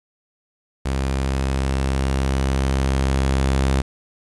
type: tone with level ramp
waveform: sawtooth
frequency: 66.9 Hz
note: C2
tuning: 39 cents sharp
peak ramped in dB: -16 to -12 dBFS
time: 0.85-3.82 s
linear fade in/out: 10 ms
effects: resampled to 24000 Hz + 8-bit